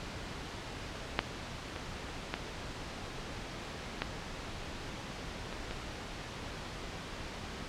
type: clicks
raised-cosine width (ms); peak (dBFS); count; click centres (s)
0.3; -9 / -23 / -16 / -14 / -25 / -23; 6; 1.191 / 1.762 / 2.34 / 4.02 / 5.527 / 5.71
effects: pink hiss -42 dBFS RMS until 7.68 s + low-pass 5000 Hz 12 dB/octave